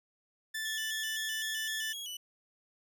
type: tone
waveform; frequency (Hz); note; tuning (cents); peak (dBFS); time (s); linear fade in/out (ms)
sawtooth; 1760; A6; 0; -31; 0.54-1.93; 10
type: tone with vibrato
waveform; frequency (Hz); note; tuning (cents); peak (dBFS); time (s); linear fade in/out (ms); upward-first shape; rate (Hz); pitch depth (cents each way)
sawtooth; 3136; G7; 0; -36; 0.65-2.17; 5; square; 3.9; 94
effects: none